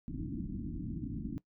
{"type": "low-pass noise", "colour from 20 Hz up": "white", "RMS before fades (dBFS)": -39, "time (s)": [0.08, 1.38], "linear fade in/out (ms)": 0, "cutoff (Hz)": 320, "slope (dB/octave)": 96, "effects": ["noise-tail reverb RT60 0.1 s tail -19 dB re dry"]}